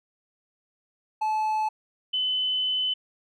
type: tone pair in turn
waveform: triangle / sine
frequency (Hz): 865 / 3024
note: A5 / F#7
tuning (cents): -30 / +37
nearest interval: octave + minor seventh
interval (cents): 2167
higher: second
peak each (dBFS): -21 / -23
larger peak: first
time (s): 1.21-1.69 / 2.13-2.94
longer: second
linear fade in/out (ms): 10
effects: none